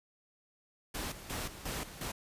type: noise with tremolo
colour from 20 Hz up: pink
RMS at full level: -38 dBFS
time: 0.94-2.12 s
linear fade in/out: 10 ms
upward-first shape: square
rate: 2.8 Hz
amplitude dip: 70%
effects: resampled to 32000 Hz